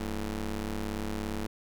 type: ring-modulated tone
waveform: 20% pulse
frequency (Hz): 103.3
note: G#2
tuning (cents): -9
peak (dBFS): -24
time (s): 0-1.47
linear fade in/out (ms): 5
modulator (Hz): 122
effects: none